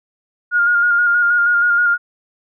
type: tone with vibrato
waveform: sine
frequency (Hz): 1421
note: F6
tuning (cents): +30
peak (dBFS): -11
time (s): 0.51-1.98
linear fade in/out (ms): 50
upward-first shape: square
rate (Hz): 6.3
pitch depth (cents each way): 23
effects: none